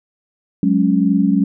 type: chord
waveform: sine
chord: F# suspended second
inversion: none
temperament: equal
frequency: 185 / 207.7 / 277.2 Hz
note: F#3 / G#3 / C#4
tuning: 0 / 0 / 0 cents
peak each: -16 dBFS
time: 0.63-1.44 s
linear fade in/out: 2 ms
effects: none